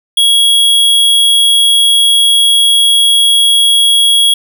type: tone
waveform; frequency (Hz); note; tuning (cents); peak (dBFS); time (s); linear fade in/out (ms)
square; 3320; G#7; -1; -6; 0.17-4.34; 5
effects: none